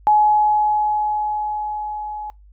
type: tone with level ramp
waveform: sine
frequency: 845 Hz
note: G#5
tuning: 30 cents sharp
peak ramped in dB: -10 to -27 dBFS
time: 0.07-2.3 s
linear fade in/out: 0 ms
effects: noise-tail reverb RT60 0.2 s tail -24 dB re dry + added 50 Hz sine -44 dBFS peak until 2.52 s